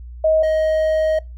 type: tone pair in turn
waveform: sine / triangle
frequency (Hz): 631 / 628.3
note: D#5 / D#5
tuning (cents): +24 / +17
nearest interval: unison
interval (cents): 7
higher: first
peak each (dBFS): -12 / -13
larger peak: first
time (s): 0.24-0.43 / 0.43-1.19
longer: second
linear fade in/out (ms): 5
effects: noise-tail reverb RT60 0.2 s tail -22 dB re dry + added 60 Hz sine -32 dBFS peak until 1.37 s